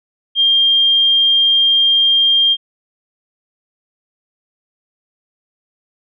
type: tone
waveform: sine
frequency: 3202 Hz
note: G7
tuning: 36 cents sharp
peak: -9 dBFS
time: 0.35-2.57 s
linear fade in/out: 50 ms
effects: none

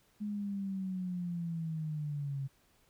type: linear sweep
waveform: sine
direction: down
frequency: 210.4 to 134.8 Hz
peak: -34 dBFS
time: 0.2-2.48 s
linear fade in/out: 20 ms
effects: pink hiss -69 dBFS RMS until 2.89 s

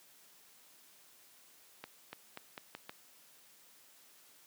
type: accelerating click train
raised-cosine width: 0.3 ms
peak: -27 dBFS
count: 6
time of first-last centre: 1.84-2.894 s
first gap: 290 ms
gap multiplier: 0.84
effects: white hiss -62 dBFS RMS until 4.46 s + high-pass 150 Hz 12 dB/octave

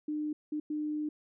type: tone bursts at uneven times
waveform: sine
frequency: 301.9 Hz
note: D4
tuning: 48 cents sharp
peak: -31 dBFS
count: 3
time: 0.08-0.33 / 0.52-0.6 / 0.7-1.09 s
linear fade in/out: 5 ms
effects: none

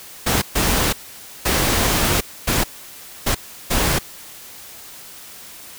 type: noise bursts at uneven times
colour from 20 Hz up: pink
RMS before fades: -18 dBFS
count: 6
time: 0.26-0.42 / 0.55-0.93 / 1.45-2.21 / 2.47-2.64 / 3.26-3.35 / 3.7-3.99 s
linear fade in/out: 10 ms
effects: white hiss -39 dBFS RMS until 5.78 s

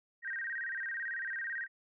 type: tone with vibrato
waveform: sine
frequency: 1722 Hz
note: A6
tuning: 38 cents flat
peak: -35 dBFS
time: 0.22-1.68 s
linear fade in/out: 50 ms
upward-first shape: square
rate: 18 Hz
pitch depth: 150 cents each way
effects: none

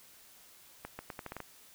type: accelerating click train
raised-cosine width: 0.5 ms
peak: -25 dBFS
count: 8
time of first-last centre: 0.85-1.403 s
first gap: 140 ms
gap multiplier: 0.8
effects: white hiss -58 dBFS RMS until 1.74 s

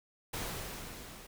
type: noise with level ramp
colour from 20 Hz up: pink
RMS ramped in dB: -37 to -51 dBFS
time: 0.33-1.27 s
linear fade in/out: 10 ms
effects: none

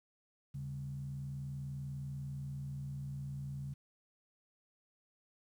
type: tone with frequency modulation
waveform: sine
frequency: 138.59 Hz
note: C#3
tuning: in tune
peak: -39 dBFS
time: 0.54-3.74 s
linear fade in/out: 10 ms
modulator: 60.3 Hz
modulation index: 0.5
effects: 11-bit

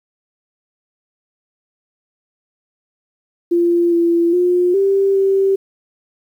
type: tone with pitch steps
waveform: sine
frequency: 344.4 / 339.7 / 356.8 / 392.3 / 388.9 Hz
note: F4 / F4 / F4 / G4 / G4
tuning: -24 / -48 / +37 / +1 / -14 cents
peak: -11 dBFS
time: 3.51-5.56 s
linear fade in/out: 10 ms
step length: 410 ms
effects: 8-bit

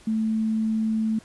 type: tone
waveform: sine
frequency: 220 Hz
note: A3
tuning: in tune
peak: -21 dBFS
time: 0.07-1.19 s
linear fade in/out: 5 ms
effects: pink hiss -52 dBFS RMS until 1.24 s + resampled to 24000 Hz

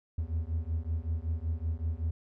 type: beating tone pair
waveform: triangle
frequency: 78.4 / 83.7 Hz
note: D#2 / E2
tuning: +14 / +27 cents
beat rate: 5.3 Hz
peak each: -31 dBFS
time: 0.18-2.11 s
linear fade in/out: 5 ms
effects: none

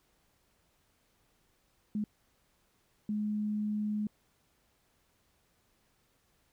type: tone bursts at uneven times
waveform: sine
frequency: 210.6 Hz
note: G#3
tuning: 24 cents sharp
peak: -30 dBFS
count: 2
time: 1.95-2.04 / 3.09-4.07 s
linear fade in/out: 2 ms
effects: pink hiss -72 dBFS RMS until 6.52 s

